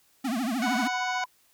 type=tone with vibrato; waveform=square; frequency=244.1 Hz; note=B3; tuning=20 cents flat; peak=-27 dBFS; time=0.24-0.88 s; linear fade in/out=10 ms; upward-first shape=triangle; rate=13 Hz; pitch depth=260 cents each way
type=harmonic tone; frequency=740 Hz; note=F#5; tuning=in tune; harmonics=1 / 2 / 3 / 4 / 5 / 6 / 7 / 8 / 9; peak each=-30 / -32 / -35 / -42 / -43 / -44 / -45 / -49 / -45 dBFS; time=0.62-1.24 s; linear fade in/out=2 ms
type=tone with tremolo; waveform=sine; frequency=1000 Hz; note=B5; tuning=21 cents sharp; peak=-30 dBFS; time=0.65-1.26 s; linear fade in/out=20 ms; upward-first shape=sine; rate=14 Hz; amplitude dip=90%
effects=white hiss -64 dBFS RMS until 1.53 s